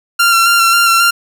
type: tone with vibrato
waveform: sawtooth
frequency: 1373 Hz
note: F6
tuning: 30 cents flat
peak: -4 dBFS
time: 0.19-1.11 s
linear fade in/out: 10 ms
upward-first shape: square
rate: 3.7 Hz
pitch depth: 19 cents each way
effects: none